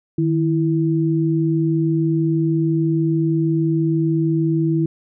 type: tone pair together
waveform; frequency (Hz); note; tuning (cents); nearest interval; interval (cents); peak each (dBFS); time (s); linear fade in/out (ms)
sine; 155.2 / 328.9; D#3 / E4; -4 / -4; octave + minor second; 1300; -18; 0.18-4.86; 5
effects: none